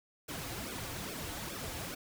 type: noise with flanger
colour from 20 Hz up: pink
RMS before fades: -41 dBFS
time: 0.28-1.95 s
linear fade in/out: 10 ms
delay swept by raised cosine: 1 to 5.1 ms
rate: 2.4 Hz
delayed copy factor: -0.8
effects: none